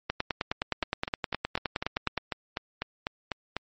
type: two click trains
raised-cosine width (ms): 0.3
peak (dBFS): -11 / -14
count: 21 / 12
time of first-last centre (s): 0.1-2.177 / 0.83-3.566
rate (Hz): 9.63 / 4.02
effects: MP3 32 kbps